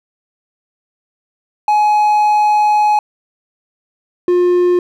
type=tone pair in turn; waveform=triangle; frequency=842 / 355.9 Hz; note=G#5 / F4; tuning=+24 / +33 cents; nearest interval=octave + minor third; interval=1491 cents; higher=first; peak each=-7 dBFS; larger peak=neither; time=1.68-2.99 / 4.28-4.79 s; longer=first; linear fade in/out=2 ms; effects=none